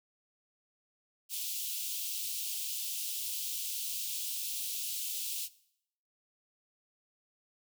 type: high-pass noise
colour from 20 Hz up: white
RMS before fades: -37 dBFS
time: 1.29-5.49 s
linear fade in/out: 50 ms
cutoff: 2700 Hz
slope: 48 dB/octave
effects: noise-tail reverb RT60 0.7 s tail -19 dB re dry